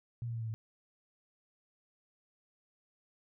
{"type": "tone with pitch steps", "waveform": "sine", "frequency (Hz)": [118.6, 116.56, 114.56, 112.59, 110.66], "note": ["A#2", "A#2", "A#2", "A2", "A2"], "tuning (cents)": [30, 0, -30, 40, 10], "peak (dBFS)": -35, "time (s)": [0.22, 0.54], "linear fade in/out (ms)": 0, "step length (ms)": 64, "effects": []}